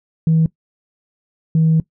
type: tone pair in turn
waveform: sine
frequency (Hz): 161.1 / 160.3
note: E3 / E3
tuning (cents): -39 / -48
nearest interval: unison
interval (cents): 9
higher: first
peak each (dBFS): -9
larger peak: neither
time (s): 0.27-0.46 / 1.55-1.8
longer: second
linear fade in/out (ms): 2
effects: noise-tail reverb RT60 0.1 s tail -20 dB re dry + tanh soft clip ceiling -7 dBFS